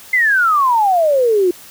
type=exponential sweep; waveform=sine; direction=down; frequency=2093 to 345.1 Hz; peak=-10 dBFS; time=0.13-1.51 s; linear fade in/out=5 ms; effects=white hiss -39 dBFS RMS until 1.7 s